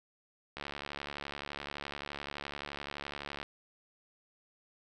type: click train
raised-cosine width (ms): 0.3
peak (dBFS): -23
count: 206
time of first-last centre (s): 0.57-3.429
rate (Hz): 71.7
effects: none